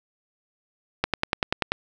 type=click train; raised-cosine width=0.3 ms; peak=-5 dBFS; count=8; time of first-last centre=1.04-1.72 s; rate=10.3 Hz; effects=none